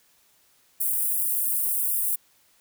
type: high-pass noise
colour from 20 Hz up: white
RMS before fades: -25 dBFS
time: 0.8-2.16 s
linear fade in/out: 10 ms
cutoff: 9000 Hz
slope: 48 dB/octave
effects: white hiss -62 dBFS RMS until 2.6 s